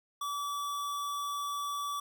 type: tone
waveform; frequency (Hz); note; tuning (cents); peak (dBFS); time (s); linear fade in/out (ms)
square; 1151; D6; -35; -34; 0.21-2; 5
effects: none